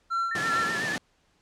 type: tone with tremolo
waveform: triangle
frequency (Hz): 1358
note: F6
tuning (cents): -49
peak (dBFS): -22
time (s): 0.1-0.79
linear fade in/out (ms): 20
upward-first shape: sine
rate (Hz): 2.7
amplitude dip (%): 75
type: tone with vibrato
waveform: sine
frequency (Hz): 1760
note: A6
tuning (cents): 0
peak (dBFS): -28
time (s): 0.31-0.96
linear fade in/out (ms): 5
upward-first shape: sine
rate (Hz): 8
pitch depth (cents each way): 59
type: high-pass noise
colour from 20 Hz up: pink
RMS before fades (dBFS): -33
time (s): 0.35-0.98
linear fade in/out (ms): 2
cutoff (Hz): 130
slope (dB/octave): 24
effects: pink hiss -67 dBFS RMS until 1.41 s + low-pass 7000 Hz 12 dB/octave